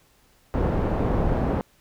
pink low-pass noise, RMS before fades -23 dBFS, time 0.54-1.61 s, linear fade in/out 0 ms, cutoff 760 Hz, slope 12 dB/octave, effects pink hiss -60 dBFS RMS until 1.8 s

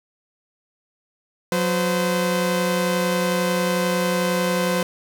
sawtooth tone pair together, 181.37 / 513 Hz, F#3 / C5, -34 / -34 cents, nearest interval octave + tritone, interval 1800 cents, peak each -18 dBFS, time 1.52-4.83 s, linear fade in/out 2 ms, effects none

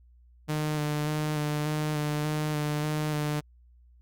sawtooth tone with vibrato, 150.9 Hz, D3, 47 cents sharp, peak -23 dBFS, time 0.48-3.41 s, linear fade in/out 20 ms, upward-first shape square, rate 1.7 Hz, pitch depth 17 cents each way, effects added 60 Hz sine -54 dBFS peak until 4.01 s + Opus 48 kbps

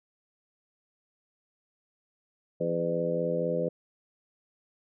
harmonic tone with a mistuned harmonic, 84.2 Hz, E2, 37 cents sharp, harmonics 2 / 3 / 4 / 5 / 6 / 7, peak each -33 / -39 / -37 / -35 / -29 / -34 dBFS, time 2.6-3.69 s, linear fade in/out 10 ms, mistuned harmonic 7, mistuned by +33 cents, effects none

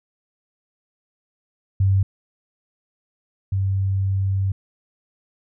sine tone pair in turn, 96.8 / 96.8 Hz, G2 / G2, -21 / -21 cents, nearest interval unison, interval 0 cents, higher neither, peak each -14 / -18 dBFS, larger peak first, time 1.8-2.03 / 3.52-4.52 s, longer second, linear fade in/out 5 ms, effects none

